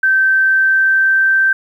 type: tone with pitch glide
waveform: sine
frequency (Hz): 1551 to 1560.9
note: G6 to G6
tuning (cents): -19 to -8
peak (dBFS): -9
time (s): 0.03-1.53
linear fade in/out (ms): 5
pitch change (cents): +11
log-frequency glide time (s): 0.24-1.33
effects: 8-bit